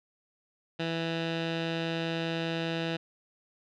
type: tone with low-pass filter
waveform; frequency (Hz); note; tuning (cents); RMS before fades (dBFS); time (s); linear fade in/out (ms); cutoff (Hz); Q
15% pulse; 165; E3; +2; -32; 0.79-2.97; 10; 3400; 2.9
effects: none